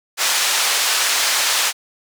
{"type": "band-pass noise", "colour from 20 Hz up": "white", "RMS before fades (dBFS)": -18, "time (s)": [0.17, 1.73], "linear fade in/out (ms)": 50, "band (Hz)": [760, 7000], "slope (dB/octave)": 12, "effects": []}